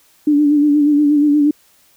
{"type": "tone with vibrato", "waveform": "sine", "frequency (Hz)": 293.7, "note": "D4", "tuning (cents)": 0, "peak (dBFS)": -9, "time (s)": [0.27, 1.51], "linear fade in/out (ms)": 5, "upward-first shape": "sine", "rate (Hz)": 8.4, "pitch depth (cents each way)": 43, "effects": ["white hiss -53 dBFS RMS until 1.96 s"]}